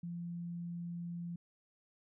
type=tone; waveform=sine; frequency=172 Hz; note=F3; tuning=26 cents flat; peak=-39 dBFS; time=0.03-1.36 s; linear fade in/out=5 ms; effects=none